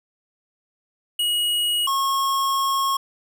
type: tone pair in turn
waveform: square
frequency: 2900 / 1088.9 Hz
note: F#7 / C#6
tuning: -35 / -31 cents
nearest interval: octave + perfect fourth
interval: 1696 cents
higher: first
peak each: -20 dBFS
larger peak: neither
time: 1.19-1.87 / 1.87-2.97 s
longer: second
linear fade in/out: 5 ms
effects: none